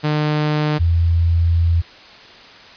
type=tone pair in turn; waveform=sawtooth / sine; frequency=151.1 / 84.22 Hz; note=D3 / E2; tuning=+50 / +38 cents; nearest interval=minor seventh; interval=1012 cents; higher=first; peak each=-12 dBFS; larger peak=neither; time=0.03-0.79 / 0.79-1.82 s; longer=second; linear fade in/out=20 ms; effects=white hiss -41 dBFS RMS until 2.76 s + resampled to 11025 Hz